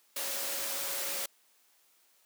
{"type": "tone in noise", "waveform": "sine", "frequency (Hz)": 554.4, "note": "C#5", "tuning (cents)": 0, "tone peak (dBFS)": -46, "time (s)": [0.16, 1.26], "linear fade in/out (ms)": 5, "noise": "white", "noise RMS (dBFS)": -35, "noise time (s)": [0.16, 1.26], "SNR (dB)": -14, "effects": ["white hiss -67 dBFS RMS until 2.25 s", "high-pass 300 Hz 12 dB/octave"]}